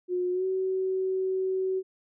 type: tone with pitch glide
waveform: sine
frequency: 360.4 to 377.2 Hz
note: F#4 to F#4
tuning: -45 to +33 cents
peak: -25 dBFS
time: 0.08-1.83 s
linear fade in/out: 50 ms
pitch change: +78 cents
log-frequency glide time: 0.32-0.45 s
effects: none